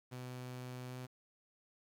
sawtooth tone with pitch glide, 125.9 to 126.92 Hz, B2 to B2, +34 to +48 cents, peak -40 dBFS, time 0.11-1.07 s, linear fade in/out 20 ms, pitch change +14 cents, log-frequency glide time 0.88-0.95 s, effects 11-bit

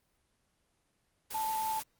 sine tone in noise, 880 Hz, A5, in tune, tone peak -31 dBFS, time 1.34-1.8 s, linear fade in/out 10 ms, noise white, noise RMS -41 dBFS, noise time 1.3-1.83 s, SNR +7 dB, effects pink hiss -75 dBFS RMS until 1.99 s + Opus 24 kbps

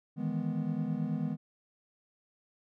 triangle chord, E major seventh, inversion third, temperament equal, 155.56 / 164.81 / 207.7 / 246.9 Hz, D#3 / E3 / G#3 / B3, 0 / 0 / 0 / 0 cents, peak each -34 dBFS, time 0.16-1.37 s, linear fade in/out 50 ms, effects none

